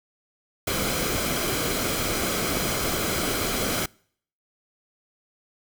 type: noise with comb filter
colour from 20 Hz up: pink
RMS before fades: -26 dBFS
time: 0.67-3.86 s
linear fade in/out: 5 ms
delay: 1.1 ms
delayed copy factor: -0.5
effects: noise-tail reverb RT60 0.6 s tail -26 dB re dry